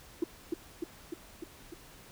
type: tone with echo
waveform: sine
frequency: 336.8 Hz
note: E4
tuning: 37 cents sharp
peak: -24 dBFS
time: 0.22-0.24 s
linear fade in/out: 5 ms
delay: 300 ms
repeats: 5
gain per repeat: -3 dB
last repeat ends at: 1.74 s
effects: tanh soft clip ceiling -22 dBFS + pink hiss -54 dBFS RMS until 2.11 s